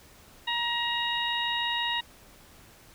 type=harmonic tone; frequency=946 Hz; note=A#5; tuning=25 cents sharp; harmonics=1 / 2 / 3 / 4; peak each=-32 / -32 / -32 / -32 dBFS; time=0.47-2.01 s; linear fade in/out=10 ms; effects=pink hiss -54 dBFS RMS until 2.94 s